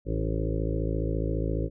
harmonic tone with a mistuned harmonic, 54.6 Hz, A1, 13 cents flat, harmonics 1 / 2 / 3 / 5 / 6 / 7 / 8 / 9 / 10, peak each -29 / -32 / -34 / -36 / -37 / -37 / -38 / -39 / -39 dBFS, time 0.05-1.7 s, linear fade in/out 50 ms, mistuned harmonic 5, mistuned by +22 cents, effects none

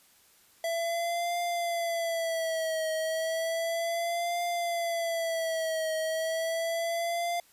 square tone with vibrato, 665 Hz, E5, 15 cents sharp, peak -29 dBFS, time 0.64-7.4 s, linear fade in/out 2 ms, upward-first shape triangle, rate 0.33 Hz, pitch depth 84 cents each way, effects white hiss -61 dBFS RMS until 7.52 s + resampled to 32000 Hz

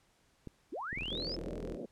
clicks, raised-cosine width 3 ms, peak -30 dBFS, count 5, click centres 0.473 / 0.929 / 0.975 / 1.022 / 1.083 s
sine linear sweep, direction up, 227.2 to 5274 Hz, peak -37 dBFS, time 0.72-1.36 s, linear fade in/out 10 ms
sawtooth tone, 42.09 Hz, E1, 37 cents sharp, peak -39 dBFS, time 0.95-1.78 s, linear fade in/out 50 ms
white band-pass noise, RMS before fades -42 dBFS, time 1.11-1.86 s, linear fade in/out 10 ms, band 160 to 560 Hz, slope 48 dB/octave
effects pink hiss -70 dBFS RMS until 1.91 s + low-pass 10000 Hz 12 dB/octave

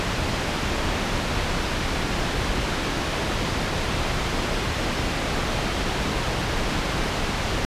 pink low-pass noise, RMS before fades -25 dBFS, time 0-7.65 s, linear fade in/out 0 ms, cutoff 4500 Hz, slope 12 dB/octave, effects resampled to 32000 Hz

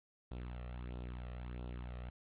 sawtooth tone with flanger, 61.1 Hz, B1, 18 cents flat, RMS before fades -45 dBFS, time 0.31-2.1 s, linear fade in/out 5 ms, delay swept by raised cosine 0.22 to 1.62 ms, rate 1.5 Hz, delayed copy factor +0.6, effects resampled to 8000 Hz + 11-bit

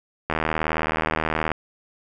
click train, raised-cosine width 0.5 ms, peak -7 dBFS, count 97, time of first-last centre 0.3-1.517 s, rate 78.9 Hz, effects none

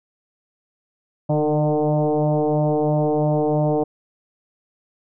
sine tone with frequency modulation, 149.5 Hz, D3, 31 cents sharp, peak -16 dBFS, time 1.29-3.84 s, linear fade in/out 10 ms, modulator 151 Hz, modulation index 4, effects none

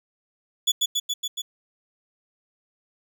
30% pulse tone with echo, 3431 Hz, A7, 44 cents flat, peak -15 dBFS, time 0.67-0.72 s, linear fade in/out 10 ms, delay 140 ms, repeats 5, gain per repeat -2 dB, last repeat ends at 1.42 s, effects none

